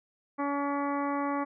harmonic tone, 283.6 Hz, C#4, 40 cents sharp, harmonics 1 / 2 / 3 / 4 / 5 / 6 / 7 / 8, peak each -31 / -36 / -35 / -34 / -45 / -48 / -44 / -50 dBFS, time 0.38-1.45 s, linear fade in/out 20 ms, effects none

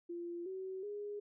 sine tone with pitch steps, 344.8 / 378.1 / 412.2 Hz, F4 / F#4 / G#4, -22 / +38 / -13 cents, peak -40 dBFS, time 0.09-1.2 s, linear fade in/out 10 ms, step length 370 ms, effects none

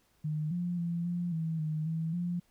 sine tone with pitch steps, 153.1 / 175.7 / 170.5 / 174.7 / 161.7 / 154.9 / 162 / 175 Hz, D#3 / F3 / F3 / F3 / E3 / D#3 / E3 / F3, -28 / +11 / -41 / +1 / -33 / -7 / -30 / +4 cents, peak -30 dBFS, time 0.24-2.4 s, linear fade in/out 10 ms, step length 270 ms, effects pink hiss -70 dBFS RMS until 2.5 s

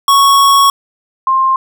square / sine tone pair in turn, 1108.7 / 1057.1 Hz, C#6 / C6, 0 / +17 cents, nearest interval minor second, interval 83 cents, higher first, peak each -6 / -8 dBFS, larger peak first, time 0.08-0.7 / 1.27-1.56 s, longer first, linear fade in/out 2 ms, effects none

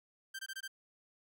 sawtooth tone bursts, 1568 Hz, G6, in tune, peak -37 dBFS, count 5, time 0.34-0.679 s, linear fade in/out 10 ms, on 51 ms, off 21 ms, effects none

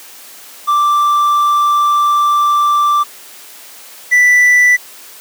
triangle tone pair in turn, 1174.7 / 1975.6 Hz, D6 / B6, 0 / 0 cents, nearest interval major sixth, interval 900 cents, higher second, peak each -7 / -4 dBFS, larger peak second, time 0.67-3.04 / 4.11-4.77 s, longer first, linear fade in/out 20 ms, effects white hiss -36 dBFS RMS until 5.2 s + high-pass 300 Hz 12 dB/octave

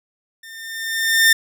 sawtooth tone with level ramp, 1806 Hz, A6, 45 cents sharp, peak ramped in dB -34 to -5 dBFS, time 0.43-1.33 s, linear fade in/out 5 ms, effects none

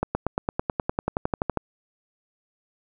accelerating click train, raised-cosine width 1 ms, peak -9 dBFS, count 17, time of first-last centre 0.03-1.573 s, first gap 120 ms, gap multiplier 0.97, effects none

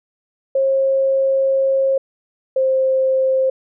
sine tone pair in turn, 538 / 526.6 Hz, C5 / C5, +48 / +11 cents, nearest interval unison, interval 37 cents, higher first, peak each -13 dBFS, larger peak neither, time 0.55-1.98 / 2.56-3.5 s, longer first, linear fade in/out 5 ms, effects none

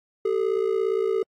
triangle ring-modulated tone, 415.3 Hz, G#4, in tune, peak -16 dBFS, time 0.25-1.23 s, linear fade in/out 2 ms, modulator 28.7 Hz, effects AAC 64 kbps

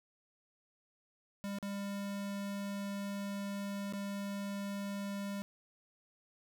square tone with dropouts, 200.1 Hz, G3, 36 cents sharp, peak -38 dBFS, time 1.44-5.42 s, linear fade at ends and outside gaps 0 ms, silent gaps 1.586-1.627 / 3.925-3.935 s, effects none

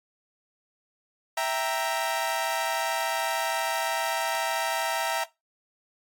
sawtooth chord, E diminished, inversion none, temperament equal, 659.3 / 784 / 932.3 Hz, E5 / G5 / Bb5, 0 / 0 / 0 cents, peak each -25 / -28 / -26 dBFS, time 1.37-5.24 s, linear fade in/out 5 ms, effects noise-tail reverb RT60 0.2 s tail -18 dB re dry + AAC 64 kbps

